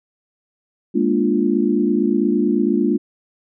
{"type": "chord", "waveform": "sine", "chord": "Bb dominant seventh", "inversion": "third", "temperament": "equal with one note detuned", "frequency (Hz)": [207.7, 236.5, 293.7, 349.2], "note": ["Ab3", "Bb3", "D4", "F4"], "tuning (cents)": [0, 25, 0, 0], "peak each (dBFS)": -20, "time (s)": [0.94, 2.98], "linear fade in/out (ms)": 20, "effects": []}